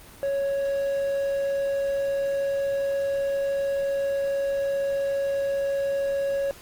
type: tone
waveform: triangle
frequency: 554.4 Hz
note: C#5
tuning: in tune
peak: -21 dBFS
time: 0.23-6.51 s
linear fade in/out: 0 ms
effects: pink hiss -47 dBFS RMS until 6.61 s + Opus 24 kbps